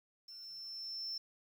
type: tone with level ramp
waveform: sine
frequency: 5350 Hz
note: E8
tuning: 25 cents sharp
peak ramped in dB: -49 to -36 dBFS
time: 0.28-1.18 s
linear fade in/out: 5 ms
effects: tanh soft clip ceiling -35 dBFS + 11-bit